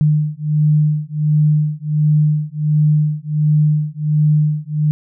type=beating tone pair; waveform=sine; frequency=150.7 / 152.1 Hz; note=D3 / D#3; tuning=+45 / -39 cents; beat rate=1.4 Hz; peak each=-15 dBFS; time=0.01-4.91 s; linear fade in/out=0 ms; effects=none